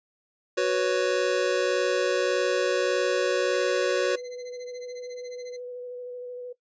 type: chord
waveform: square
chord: F# suspended fourth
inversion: none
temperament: just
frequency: 370 / 493.3 / 555 Hz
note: F#4 / B4 / C#5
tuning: 0 / -2 / +2 cents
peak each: -27 dBFS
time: 0.57-4.16 s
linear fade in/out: 10 ms
type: tone with tremolo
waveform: 5% pulse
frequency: 2054 Hz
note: C7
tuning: 33 cents flat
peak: -30 dBFS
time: 3.53-5.57 s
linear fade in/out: 10 ms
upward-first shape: sine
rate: 14 Hz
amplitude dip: 95%
type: tone with vibrato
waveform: sine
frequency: 493.9 Hz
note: B4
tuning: in tune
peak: -34 dBFS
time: 4.14-6.53 s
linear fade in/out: 10 ms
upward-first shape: square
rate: 13 Hz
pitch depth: 11 cents each way
effects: noise-tail reverb RT60 0.1 s tail -18 dB re dry + resampled to 16000 Hz